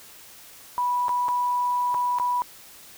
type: tone with dropouts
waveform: sine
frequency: 982 Hz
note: B5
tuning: 10 cents flat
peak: -21 dBFS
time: 0.78-2.42 s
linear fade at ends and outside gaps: 0 ms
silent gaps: 1.083-1.092 / 1.283-1.288 / 1.943-1.947 / 2.186-2.198 s
effects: white hiss -47 dBFS RMS until 2.97 s